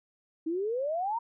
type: exponential sweep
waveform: sine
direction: up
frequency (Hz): 311.1 to 957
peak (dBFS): -28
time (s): 0.46-1.19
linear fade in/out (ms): 10
effects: none